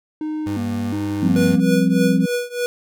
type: tone with vibrato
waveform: triangle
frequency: 270 Hz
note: C#4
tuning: 45 cents flat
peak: -20 dBFS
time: 0.21-1.6 s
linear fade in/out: 2 ms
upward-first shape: square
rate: 1.4 Hz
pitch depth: 230 cents each way
type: tone with pitch glide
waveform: 30% pulse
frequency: 99.1 to 98.36 Hz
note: G2 to G2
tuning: +19 to +6 cents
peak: -23 dBFS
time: 0.46-1.56 s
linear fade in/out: 10 ms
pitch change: -13 cents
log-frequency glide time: 1.02-1.2 s
type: chord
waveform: sine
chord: F suspended second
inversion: none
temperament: equal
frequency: 174.61 / 196 / 261.6 Hz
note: F3 / G3 / C4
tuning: 0 / 0 / 0 cents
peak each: -18 dBFS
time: 1.22-2.26 s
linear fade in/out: 10 ms
type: tone with tremolo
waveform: square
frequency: 486.7 Hz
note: B4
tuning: 25 cents flat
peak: -18 dBFS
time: 1.36-2.66 s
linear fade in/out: 0 ms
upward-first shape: triangle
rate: 3.3 Hz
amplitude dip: 95%
effects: none